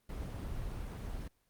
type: noise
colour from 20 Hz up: brown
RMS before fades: -40 dBFS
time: 0.09-1.28 s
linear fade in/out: 5 ms
effects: pink hiss -75 dBFS RMS until 1.49 s + Opus 24 kbps